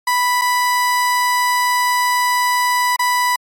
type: tone with dropouts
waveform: 30% pulse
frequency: 987.8 Hz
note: B5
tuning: in tune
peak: -11 dBFS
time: 0.07-3.36 s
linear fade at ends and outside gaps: 5 ms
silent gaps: 0.414-0.417 / 2.963-2.992 s
effects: MP3 64 kbps